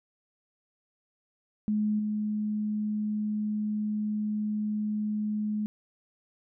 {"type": "tone with level steps", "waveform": "sine", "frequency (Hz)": 211.6, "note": "G#3", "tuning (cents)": 33, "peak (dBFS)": [-24, -27], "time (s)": [1.68, 5.66], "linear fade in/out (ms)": 0, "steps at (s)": 1.99, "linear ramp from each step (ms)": 5, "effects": []}